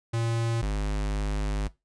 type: tone pair in turn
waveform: square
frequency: 115.4 / 51.08 Hz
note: A#2 / G#1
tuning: -17 / -28 cents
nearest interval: octave + major second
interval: 1411 cents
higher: first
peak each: -26 dBFS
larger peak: neither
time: 0.13-0.62 / 0.62-1.68 s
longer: second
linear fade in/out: 10 ms
effects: noise-tail reverb RT60 0.2 s tail -18 dB re dry + resampled to 22050 Hz